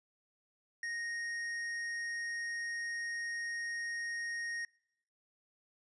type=tone with hard clipping; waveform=sine; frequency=1864.7 Hz; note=A#6; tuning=in tune; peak=-38 dBFS; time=0.83-4.65 s; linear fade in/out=2 ms; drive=8 dB; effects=noise-tail reverb RT60 0.8 s tail -25 dB re dry + resampled to 24000 Hz